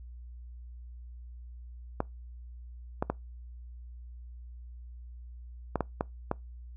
clicks, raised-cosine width 1 ms, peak -14 dBFS, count 7, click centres 2.004 / 3.025 / 3.1 / 5.757 / 5.807 / 6.009 / 6.314 s, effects noise-tail reverb RT60 0.2 s tail -24 dB re dry + added 60 Hz sine -43 dBFS peak until 6.76 s

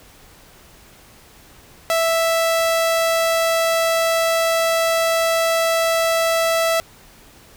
sawtooth tone, 659.3 Hz, E5, in tune, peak -12 dBFS, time 1.9-6.8 s, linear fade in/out 0 ms, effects pink hiss -47 dBFS RMS until 7.56 s

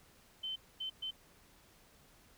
sine tone bursts at uneven times, 3075 Hz, G7, 34 cents flat, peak -37 dBFS, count 3, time 0.43-0.56 / 0.8-0.9 / 1.02-1.11 s, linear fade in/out 10 ms, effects pink hiss -64 dBFS RMS until 2.37 s

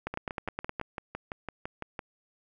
two click trains, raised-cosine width 0.5 ms, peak -17 / -20 dBFS, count 8 / 12, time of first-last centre 0.07-0.798 / 0.14-1.992 s, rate 9.62 / 5.94 Hz, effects none

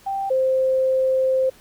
sine tone pair in turn, 784 / 523.3 Hz, G5 / C5, 0 / 0 cents, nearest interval perfect fifth, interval 700 cents, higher first, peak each -22 / -16 dBFS, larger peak second, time 0.06-0.3 / 0.3-1.5 s, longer second, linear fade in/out 10 ms, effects pink hiss -51 dBFS RMS until 1.6 s

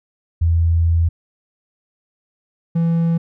sine / triangle tone pair in turn, 83.4 / 166.8 Hz, E2 / E3, +21 / +21 cents, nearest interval octave, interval 1200 cents, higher second, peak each -12 dBFS, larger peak neither, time 0.41-1.09 / 2.75-3.18 s, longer first, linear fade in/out 10 ms, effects none

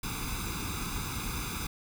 pink noise with comb filter, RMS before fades -35 dBFS, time 0.03-1.67 s, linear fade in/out 5 ms, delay 0.81 ms, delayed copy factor +0.9, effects none

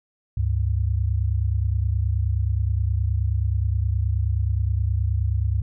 sine tone pair together, 71.21 / 100.7 Hz, C#2 / G2, +47 / +47 cents, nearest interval tritone, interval 600 cents, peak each -22 dBFS, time 0.37-5.62 s, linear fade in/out 5 ms, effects none

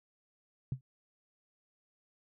sine tone with exponential decay, 130 Hz, C3, 11 cents flat, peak -27 dBFS, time 0.72-0.81 s, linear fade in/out 2 ms, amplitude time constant 19 ms, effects none

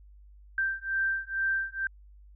sine beating tone pair, 1568 / 1570.2 Hz, G6 / G6, 0 / +2 cents, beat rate 2.2 Hz, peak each -30 / -30 dBFS, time 0.58-1.87 s, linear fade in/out 2 ms, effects added 50 Hz sine -50 dBFS peak until 2.35 s

